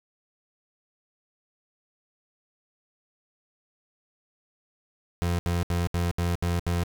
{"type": "tone bursts", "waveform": "30% pulse", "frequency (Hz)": 86.8, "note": "F2", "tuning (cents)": -10, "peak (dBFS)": -21, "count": 7, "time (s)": [5.22, 6.836], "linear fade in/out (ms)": 0, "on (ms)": 170, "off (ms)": 71, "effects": []}